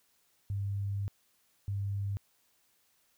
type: tone bursts at uneven times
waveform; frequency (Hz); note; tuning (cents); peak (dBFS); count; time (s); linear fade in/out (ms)
sine; 99.8; G2; +32; -31; 2; 0.5-1.08 / 1.68-2.17; 0
effects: white hiss -71 dBFS RMS until 3.17 s